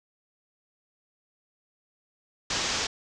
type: low-pass noise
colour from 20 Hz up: white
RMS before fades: -29 dBFS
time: 2.5-2.87 s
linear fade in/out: 5 ms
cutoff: 6800 Hz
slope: 48 dB/octave
effects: none